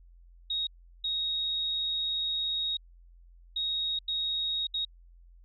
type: tone bursts at uneven times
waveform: sine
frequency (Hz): 3763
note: A#7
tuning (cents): +16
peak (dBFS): -28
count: 5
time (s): 0.5-0.67 / 1.04-2.77 / 3.56-3.99 / 4.08-4.67 / 4.74-4.85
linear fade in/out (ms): 5
effects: added 43 Hz sine -52 dBFS peak until 5.44 s